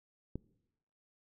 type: click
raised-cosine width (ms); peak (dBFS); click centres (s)
3; -25; 0.356
effects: noise-tail reverb RT60 0.9 s tail -22 dB re dry